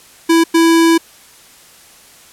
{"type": "tone bursts at uneven times", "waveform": "square", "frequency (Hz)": 330.6, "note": "E4", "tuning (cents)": 5, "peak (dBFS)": -8, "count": 2, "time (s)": [[0.29, 0.44], [0.54, 0.98]], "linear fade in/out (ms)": 10, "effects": ["white hiss -43 dBFS RMS until 2.32 s", "low-pass 12000 Hz 12 dB/octave"]}